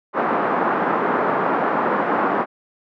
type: band-pass noise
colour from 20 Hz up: white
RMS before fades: -20 dBFS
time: 0.13-2.46 s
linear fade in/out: 50 ms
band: 190 to 1300 Hz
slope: 24 dB/octave
effects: none